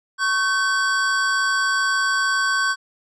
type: tone pair together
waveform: square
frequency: 1108.7 / 1535.7 Hz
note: C#6 / G6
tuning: 0 / -36 cents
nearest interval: tritone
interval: 564 cents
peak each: -24 / -20 dBFS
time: 0.18-2.76 s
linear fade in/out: 50 ms
effects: resampled to 22050 Hz